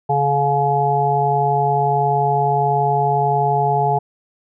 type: harmonic tone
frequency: 141.5 Hz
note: C#3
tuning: 36 cents sharp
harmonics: 1 / 3 / 5 / 6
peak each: -21 / -22 / -19 / -18 dBFS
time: 0.09-3.99 s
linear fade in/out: 10 ms
effects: none